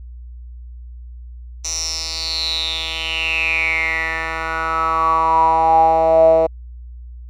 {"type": "tone with band-pass filter sweep", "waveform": "10% pulse", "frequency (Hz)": 162.1, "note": "E3", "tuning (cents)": -29, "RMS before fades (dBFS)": -17, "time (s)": [1.64, 6.47], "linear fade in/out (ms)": 10, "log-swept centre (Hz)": [6100, 580], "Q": 9.7, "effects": ["added 60 Hz sine -32 dBFS peak until 7.29 s"]}